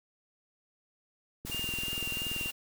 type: noise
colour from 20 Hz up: white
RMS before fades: -41 dBFS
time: 1.45-2.52 s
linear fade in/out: 20 ms
type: click train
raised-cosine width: 3 ms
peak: -28 dBFS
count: 22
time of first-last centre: 1.45-2.46 s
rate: 20.8 Hz
type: tone with vibrato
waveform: triangle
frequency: 2794 Hz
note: F7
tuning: in tune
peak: -32 dBFS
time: 1.51-2.51 s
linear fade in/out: 10 ms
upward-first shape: triangle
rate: 3 Hz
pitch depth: 13 cents each way
effects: none